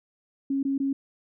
sine tone bursts, 273.7 Hz, C#4, 22 cents flat, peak -23 dBFS, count 3, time 0.5-0.93 s, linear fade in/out 5 ms, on 130 ms, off 20 ms, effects none

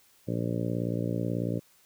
harmonic tone, 58.27 Hz, A#1, in tune, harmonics 2 / 3 / 4 / 5 / 6 / 7 / 8 / 9 / 10, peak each -32 / -33 / -37 / -35 / -40 / -40 / -42 / -39 / -42 dBFS, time 0.27-1.6 s, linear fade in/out 20 ms, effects white hiss -62 dBFS RMS until 1.85 s

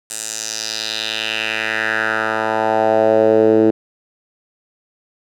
10% pulse tone with band-pass filter sweep, 110 Hz, A2, in tune, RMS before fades -17 dBFS, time 0.1-3.71 s, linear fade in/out 10 ms, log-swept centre 8500 to 350 Hz, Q 2.8, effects none

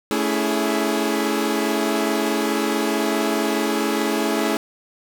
sawtooth chord, A major seventh, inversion none, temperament equal with one note detuned, 220 / 282.2 / 329.6 / 415.3 Hz, A3 / C#4 / E4 / G#4, 0 / +31 / 0 / 0 cents, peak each -21 dBFS, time 0.11-4.57 s, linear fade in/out 0 ms, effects none

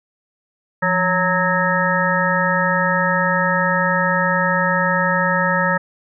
harmonic tone with a mistuned harmonic, 184.4 Hz, F#3, 6 cents flat, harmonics 1 / 3 / 5 / 7 / 9 / 10, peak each -22 / -22 / -22 / -22 / -22 / -22 dBFS, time 0.82-5.78 s, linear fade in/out 10 ms, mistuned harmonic 1, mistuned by -100 cents, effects none

